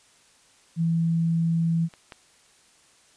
sine tone, 165.7 Hz, E3, 9 cents sharp, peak -20 dBFS, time 0.76-1.89 s, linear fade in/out 50 ms
clicks, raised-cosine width 0.3 ms, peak -30 / -23 dBFS, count 2, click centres 1.938 / 2.122 s
effects white hiss -58 dBFS RMS until 3.16 s + resampled to 22050 Hz

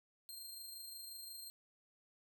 15% pulse tone with amplitude modulation, 4186 Hz, C8, in tune, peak -40 dBFS, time 0.29-1.5 s, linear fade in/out 0 ms, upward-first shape sine, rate 25.6 Hz, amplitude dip 35%, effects none

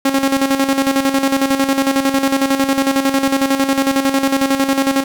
sawtooth tone with tremolo, 271.9 Hz, C#4, 33 cents flat, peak -7 dBFS, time 0.05-5.04 s, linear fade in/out 5 ms, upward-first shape square, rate 11 Hz, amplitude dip 60%, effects 8-bit

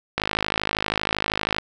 click train, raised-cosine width 0.3 ms, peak -5 dBFS, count 75, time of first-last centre 0.18-1.584 s, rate 52.7 Hz, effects none

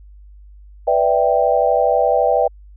sine chord, E minor seventh, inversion second, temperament equal, 493.9 / 587.3 / 659.3 / 784 Hz, B4 / D5 / E5 / G5, 0 / 0 / 0 / 0 cents, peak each -18 dBFS, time 0.87-2.48 s, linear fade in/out 10 ms, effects added 50 Hz sine -39 dBFS peak until 2.76 s

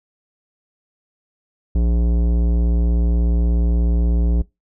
sine tone with tanh clipping, 58.27 Hz, A#1, in tune, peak -16 dBFS, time 1.75-4.42 s, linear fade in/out 5 ms, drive 15 dB, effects noise-tail reverb RT60 0.2 s tail -22 dB re dry

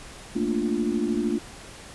sine chord, Bb major seventh, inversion third, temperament equal, 220 / 233.1 / 293.7 / 349.2 Hz, A3 / Bb3 / D4 / F4, 0 / 0 / 0 / 0 cents, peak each -28 dBFS, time 0.35-1.39 s, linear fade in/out 10 ms, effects pink hiss -43 dBFS RMS until 1.94 s + resampled to 24000 Hz

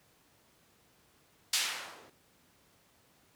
violet noise with low-pass filter sweep, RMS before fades -36 dBFS, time 1.53-2.1 s, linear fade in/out 5 ms, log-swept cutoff 4900 to 340 Hz, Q 0.75, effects pink hiss -66 dBFS RMS until 3.35 s + high-pass 80 Hz 12 dB/octave

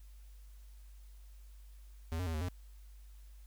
square tone with pitch steps, 81.4 / 90.7 / 81.5 / 77.1 / 89.8 Hz, E2 / F#2 / E2 / D#2 / F2, -21 / -34 / -19 / -15 / +49 cents, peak -35 dBFS, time 2.12-2.485 s, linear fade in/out 0 ms, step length 73 ms, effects added 50 Hz sine -51 dBFS peak until 3.46 s + white hiss -69 dBFS RMS until 3.46 s

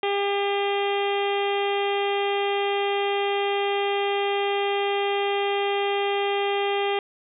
harmonic tone with a mistuned harmonic, 401.4 Hz, G4, 41 cents sharp, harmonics 1 / 2 / 3 / 4 / 5 / 6 / 7 / 8 / 9, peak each -24 / -27 / -35 / -41 / -34 / -36 / -36 / -34 / -43 dBFS, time 0.03-6.99 s, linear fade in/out 2 ms, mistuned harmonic 7, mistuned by -25 cents, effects none

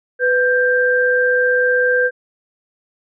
sine tone pair together, 498 / 1581.1 Hz, B4 / G6, +14 / +14 cents, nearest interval octave + minor sixth, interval 2000 cents, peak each -15 dBFS, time 0.19-2.11 s, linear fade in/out 50 ms, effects none

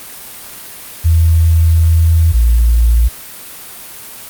sine tone pair in turn, 82 / 57.98 Hz, E2 / A#1, -9 / -9 cents, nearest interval tritone, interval 600 cents, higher first, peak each -6 dBFS, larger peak neither, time 1.04-2.33 / 2.33-3.09 s, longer first, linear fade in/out 20 ms, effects white hiss -31 dBFS RMS until 4.29 s + Opus 32 kbps

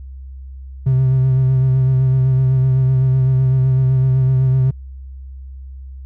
triangle tone with vibrato, 130.81 Hz, C3, in tune, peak -8 dBFS, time 0.86-4.71 s, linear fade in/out 10 ms, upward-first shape sine, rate 7.9 Hz, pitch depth 28 cents each way, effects tanh soft clip ceiling -6 dBFS + added 66 Hz sine -30 dBFS peak until 6.05 s

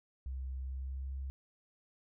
sine tone with pitch glide, 65.41 to 67.05 Hz, C2 to C2, 0 to +43 cents, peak -37 dBFS, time 0.26-1.3 s, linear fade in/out 0 ms, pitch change +43 cents, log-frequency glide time 0.61-1.14 s, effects none

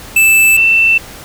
square / sine tone pair in turn, 2639 / 2673 Hz, E7 / E7, +1 / +23 cents, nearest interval unison, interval 22 cents, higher second, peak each -6 dBFS, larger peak neither, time 0.16-0.57 / 0.57-0.98 s, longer neither, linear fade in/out 5 ms, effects pink hiss -32 dBFS RMS until 1.24 s

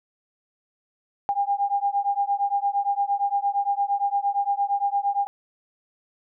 sine beating tone pair, 800 / 808.7 Hz, G5 / G#5, +35 / -46 cents, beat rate 8.7 Hz, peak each -24 dBFS, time 1.29-5.27 s, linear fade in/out 0 ms, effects none

